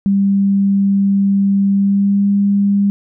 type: tone with pitch glide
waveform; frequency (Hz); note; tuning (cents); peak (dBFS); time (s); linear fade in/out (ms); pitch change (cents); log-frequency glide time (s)
sine; 197.7 to 200.6; G3 to G3; +15 to +40; -10; 0.06-2.9; 0; +25; 1.72-2.29
effects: none